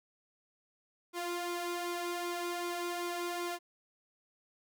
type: tone with flanger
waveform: sawtooth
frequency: 349.2 Hz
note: F4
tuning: in tune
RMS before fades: -37 dBFS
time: 1.13-3.59 s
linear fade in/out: 50 ms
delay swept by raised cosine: 0.85 to 2.05 ms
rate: 2.6 Hz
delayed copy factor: +0.6
effects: none